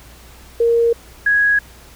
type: tone pair in turn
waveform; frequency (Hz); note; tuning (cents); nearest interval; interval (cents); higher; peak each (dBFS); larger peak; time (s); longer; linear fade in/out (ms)
sine; 466.2 / 1661.3; A#4 / G#6; 0 / 0; octave + minor seventh; 2200; second; -11; neither; 0.6-0.93 / 1.26-1.59; neither; 5
effects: added 60 Hz sine -43 dBFS peak until 1.95 s + pink hiss -44 dBFS RMS until 1.95 s